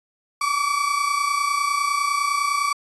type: tone pair together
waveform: 35% pulse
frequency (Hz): 1134 / 1163.9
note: C#6 / D6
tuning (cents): +39 / -16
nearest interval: unison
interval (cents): 45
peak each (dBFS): -21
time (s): 0.41-2.73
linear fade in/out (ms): 5
effects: resampled to 24000 Hz